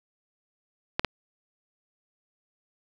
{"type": "clicks", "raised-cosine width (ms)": 0.3, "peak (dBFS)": -7, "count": 2, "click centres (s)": [0.995, 1.047], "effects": []}